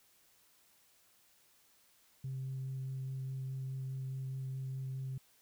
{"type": "tone with vibrato", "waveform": "sine", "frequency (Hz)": 132.4, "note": "C3", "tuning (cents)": 21, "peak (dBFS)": -36, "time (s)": [2.24, 5.18], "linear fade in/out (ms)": 5, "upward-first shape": "sine", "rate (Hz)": 4.8, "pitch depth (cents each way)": 9, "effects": ["tanh soft clip ceiling -34 dBFS", "white hiss -68 dBFS RMS until 5.41 s"]}